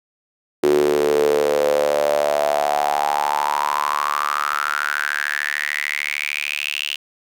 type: tone with high-pass filter sweep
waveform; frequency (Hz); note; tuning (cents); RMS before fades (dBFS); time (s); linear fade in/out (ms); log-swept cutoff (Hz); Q
sawtooth; 73.42; D2; 0; -20; 0.63-6.96; 5; 360 to 2900; 8.1
effects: none